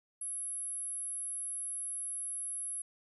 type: tone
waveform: sine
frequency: 10900 Hz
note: F9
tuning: 43 cents flat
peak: -36 dBFS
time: 0.21-2.82 s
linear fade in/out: 5 ms
effects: none